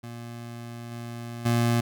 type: tone with level steps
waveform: 25% pulse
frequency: 118.1 Hz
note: A#2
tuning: 23 cents sharp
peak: -33 / -31 / -17 dBFS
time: 0.03-1.81 s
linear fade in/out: 10 ms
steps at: 0.91 / 1.45 s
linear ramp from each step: 10 ms
effects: none